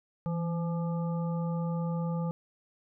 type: harmonic tone with a mistuned harmonic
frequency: 171 Hz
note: F3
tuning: 36 cents flat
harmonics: 1 / 3 / 5 / 7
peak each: -29 / -39 / -43 / -46 dBFS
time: 0.26-2.31 s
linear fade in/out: 0 ms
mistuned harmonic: 1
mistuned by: -52 cents
effects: none